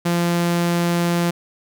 sawtooth tone, 172.3 Hz, F3, 23 cents flat, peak -13 dBFS, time 0.05-1.31 s, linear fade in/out 10 ms, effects none

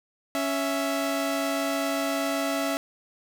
sawtooth tone pair together, 278 / 661.2 Hz, C#4 / E5, +5 / +5 cents, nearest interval octave + minor third, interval 1500 cents, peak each -24 dBFS, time 0.35-2.77 s, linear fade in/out 0 ms, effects none

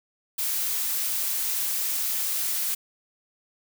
blue noise, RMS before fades -27 dBFS, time 0.38-2.75 s, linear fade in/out 10 ms, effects none

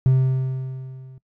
triangle tone with level ramp, 130.81 Hz, C3, in tune, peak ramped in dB -9 to -38 dBFS, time 0.06-1.18 s, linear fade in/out 0 ms, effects noise-tail reverb RT60 0.1 s tail -21 dB re dry + tanh soft clip ceiling -6 dBFS

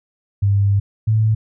sine tone pair in turn, 100 / 109.44 Hz, G2 / A2, +35 / -9 cents, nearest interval major second, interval 156 cents, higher second, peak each -12 dBFS, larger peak neither, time 0.42-0.8 / 1.07-1.35 s, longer first, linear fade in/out 10 ms, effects none

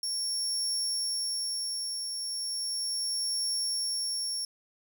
30% pulse tone with tremolo, 5490 Hz, F8, 31 cents flat, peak -24 dBFS, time 0.03-4.45 s, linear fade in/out 2 ms, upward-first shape triangle, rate 0.36 Hz, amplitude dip 45%, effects none

